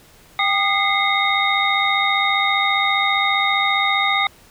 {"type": "tone cluster", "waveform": "sine", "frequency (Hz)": [790, 1223, 2058, 2153, 3718], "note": ["G5", "D#6", "C7", "C7", "A#7"], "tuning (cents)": [13, -30, -29, 49, -5], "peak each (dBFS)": -22, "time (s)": [0.39, 4.27], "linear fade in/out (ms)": 2, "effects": ["pink hiss -49 dBFS RMS until 4.5 s"]}